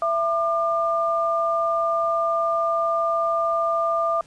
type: tone pair together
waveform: sine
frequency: 666.9 / 1200 Hz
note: E5 / D6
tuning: +20 / +37 cents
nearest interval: minor seventh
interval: 1017 cents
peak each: -22 dBFS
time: 0.02-4.21 s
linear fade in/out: 2 ms
effects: pink hiss -53 dBFS RMS until 4.26 s + resampled to 22050 Hz